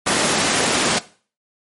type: high-pass noise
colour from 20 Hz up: pink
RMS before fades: -18 dBFS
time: 0.06-0.99 s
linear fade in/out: 10 ms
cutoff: 210 Hz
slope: 12 dB/octave
effects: noise-tail reverb RT60 0.4 s tail -17 dB re dry + MP3 48 kbps